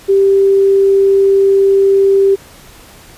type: tone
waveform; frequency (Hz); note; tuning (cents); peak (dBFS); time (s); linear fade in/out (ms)
sine; 392; G4; 0; -6; 0.08-2.36; 20
effects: pink hiss -39 dBFS RMS until 3.17 s + resampled to 32000 Hz